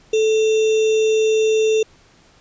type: tone with sample-and-hold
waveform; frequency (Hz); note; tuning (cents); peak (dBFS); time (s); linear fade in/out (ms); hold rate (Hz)
sine; 437.2; A4; -11; -13; 0.13-1.83; 5; 3150
effects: pink hiss -52 dBFS RMS until 2.4 s + resampled to 16000 Hz